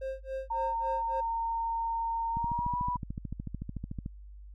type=tone with tremolo; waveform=triangle; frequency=531 Hz; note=C5; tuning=25 cents sharp; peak=-30 dBFS; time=0.01-1.21 s; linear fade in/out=10 ms; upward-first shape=sine; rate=3.6 Hz; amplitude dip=100%
type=tone with pitch glide; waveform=sine; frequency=917 to 982.8 Hz; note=A#5 to B5; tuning=-29 to -9 cents; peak=-29 dBFS; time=0.5-2.97 s; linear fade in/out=10 ms; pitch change=+120 cents; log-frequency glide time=2.31-2.8 s
type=click train; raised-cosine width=5 ms; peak=-24 dBFS; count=24; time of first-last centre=2.37-4.061 s; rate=13.6 Hz
effects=added 50 Hz sine -45 dBFS peak until 4.54 s